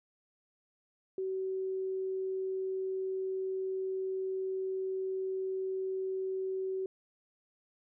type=tone; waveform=sine; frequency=379.3 Hz; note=F#4; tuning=43 cents sharp; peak=-32 dBFS; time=1.18-6.86 s; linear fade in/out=2 ms; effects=none